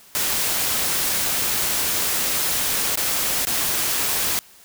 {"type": "noise with dropouts", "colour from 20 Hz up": "white", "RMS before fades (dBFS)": -22, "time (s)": [0.15, 4.39], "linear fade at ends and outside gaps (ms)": 0, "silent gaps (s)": [[2.956, 2.974], [3.451, 3.47]], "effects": ["white hiss -49 dBFS RMS until 4.64 s"]}